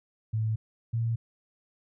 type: tone pair in turn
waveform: sine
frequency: 110 / 114.98 Hz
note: A2 / A#2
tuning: 0 / -23 cents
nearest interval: minor second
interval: 77 cents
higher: second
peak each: -25 dBFS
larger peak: neither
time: 0.33-0.56 / 0.93-1.16 s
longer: neither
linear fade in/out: 10 ms
effects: none